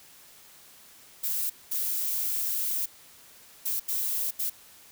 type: noise bursts at uneven times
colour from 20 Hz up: violet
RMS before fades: -29 dBFS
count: 5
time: 1.23-1.5 / 1.71-2.86 / 3.65-3.8 / 3.88-4.31 / 4.39-4.5 s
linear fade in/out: 10 ms
effects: white hiss -53 dBFS RMS until 4.91 s